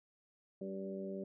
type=harmonic tone with a mistuned harmonic; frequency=96.8 Hz; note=G2; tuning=21 cents flat; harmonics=2 / 3 / 4 / 5 / 6; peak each=-43 / -52 / -44 / -53 / -47 dBFS; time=0.61-1.24 s; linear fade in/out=5 ms; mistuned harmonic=3; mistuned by=-33 cents; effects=none